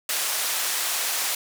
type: band-pass noise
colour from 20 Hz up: white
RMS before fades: -26 dBFS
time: 0.09-1.35 s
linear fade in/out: 2 ms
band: 600 to 13000 Hz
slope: 12 dB/octave
effects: none